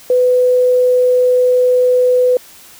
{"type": "tone", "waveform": "sine", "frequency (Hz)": 500, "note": "B4", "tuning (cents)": 21, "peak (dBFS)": -8, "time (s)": [0.1, 2.37], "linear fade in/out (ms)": 2, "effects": ["white hiss -40 dBFS RMS until 2.79 s"]}